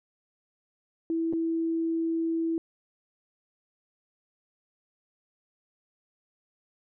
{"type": "tone with dropouts", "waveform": "sine", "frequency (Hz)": 328.5, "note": "E4", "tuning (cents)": -6, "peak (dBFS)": -25, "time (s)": [1.1, 2.58], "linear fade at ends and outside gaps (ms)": 1, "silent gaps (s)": [1.327, 1.334], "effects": []}